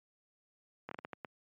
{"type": "slowing click train", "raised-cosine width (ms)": 0.5, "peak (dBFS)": -26, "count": 7, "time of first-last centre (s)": [0.89, 1.248], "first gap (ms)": 23, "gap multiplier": 1.38, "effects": ["high-pass 150 Hz 12 dB/octave", "MP3 64 kbps"]}